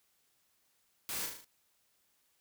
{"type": "noise with echo", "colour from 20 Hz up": "white", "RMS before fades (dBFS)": -39, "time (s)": [1.09, 1.26], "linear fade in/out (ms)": 0, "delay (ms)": 37, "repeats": 5, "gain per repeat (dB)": -4, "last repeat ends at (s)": 1.445, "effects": ["white hiss -74 dBFS RMS until 2.4 s"]}